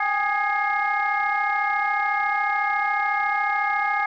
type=tone cluster; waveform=sine; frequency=793 / 827 / 1237 / 1661 / 2135 Hz; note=G5 / G#5 / D#6 / G#6 / C7; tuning=+20 / -8 / -10 / 0 / +34 cents; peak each=-27 / -25 / -26 / -27 / -26 dBFS; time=0-4.06 s; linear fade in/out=5 ms; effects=tanh soft clip ceiling -12 dBFS